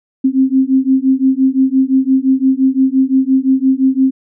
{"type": "beating tone pair", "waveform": "sine", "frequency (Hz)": [261.6, 267.4], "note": ["C4", "C4"], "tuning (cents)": [0, 38], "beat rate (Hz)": 5.8, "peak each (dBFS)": -12, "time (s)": [0.24, 4.11], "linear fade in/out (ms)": 10, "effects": []}